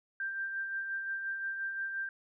sine tone with tremolo, 1578 Hz, G6, 11 cents sharp, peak -32 dBFS, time 0.2-2.09 s, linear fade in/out 2 ms, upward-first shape sine, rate 5.7 Hz, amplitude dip 40%, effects none

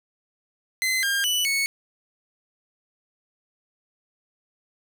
sawtooth tone with pitch steps, 2051 / 1607 / 2971 / 2210 Hz, C7 / G6 / F#7 / C#7, -35 / +43 / +6 / -6 cents, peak -18 dBFS, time 0.82-1.66 s, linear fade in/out 0 ms, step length 210 ms, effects none

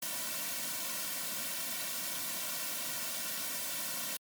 white noise with comb filter, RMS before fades -37 dBFS, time 0.02-4.17 s, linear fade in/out 5 ms, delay 2.4 ms, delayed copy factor -0.9, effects high-pass 150 Hz 12 dB/octave + MP3 96 kbps

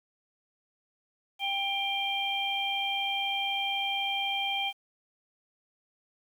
harmonic tone, 792 Hz, G5, 18 cents sharp, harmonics 1 / 3 / 4, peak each -33 / -33 / -31 dBFS, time 1.39-4.73 s, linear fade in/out 50 ms, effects 9-bit

